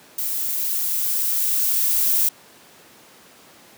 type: noise with level ramp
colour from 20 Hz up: violet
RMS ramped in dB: -25 to -18 dBFS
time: 0.18-2.29 s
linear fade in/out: 5 ms
effects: pink hiss -48 dBFS RMS until 3.77 s + high-pass 200 Hz 12 dB/octave